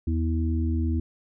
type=harmonic tone; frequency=81 Hz; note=E2; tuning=30 cents flat; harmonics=1 / 3 / 4; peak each=-23 / -30 / -32 dBFS; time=0.07-1 s; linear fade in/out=5 ms; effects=none